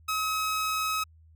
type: tone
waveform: sawtooth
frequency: 1277 Hz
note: D#6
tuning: 45 cents sharp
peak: -23 dBFS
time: 0.08-1.04 s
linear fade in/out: 10 ms
effects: added 80 Hz sine -53 dBFS peak until 1.35 s